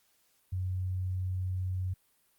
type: tone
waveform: sine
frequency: 92.5 Hz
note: F#2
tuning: in tune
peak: -30 dBFS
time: 0.52-1.94 s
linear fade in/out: 10 ms
effects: white hiss -70 dBFS RMS until 2.38 s + Opus 48 kbps